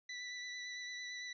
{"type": "tone with vibrato", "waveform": "25% pulse", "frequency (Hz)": 1975.5, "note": "B6", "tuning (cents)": 0, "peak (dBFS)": -39, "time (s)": [0.09, 1.33], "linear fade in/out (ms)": 5, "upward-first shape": "sine", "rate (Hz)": 8.9, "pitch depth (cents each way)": 14, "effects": ["resampled to 16000 Hz"]}